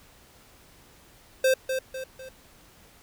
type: tone with echo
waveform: square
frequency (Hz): 523.3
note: C5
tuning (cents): 0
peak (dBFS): -19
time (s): 1.44-1.54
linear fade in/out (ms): 5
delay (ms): 250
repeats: 3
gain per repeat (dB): -7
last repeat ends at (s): 2.29
effects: pink hiss -55 dBFS RMS until 3.02 s